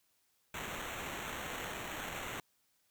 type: noise with sample-and-hold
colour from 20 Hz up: white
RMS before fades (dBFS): -42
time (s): 0.54-2.4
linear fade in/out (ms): 2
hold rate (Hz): 4900
effects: white hiss -75 dBFS RMS until 2.9 s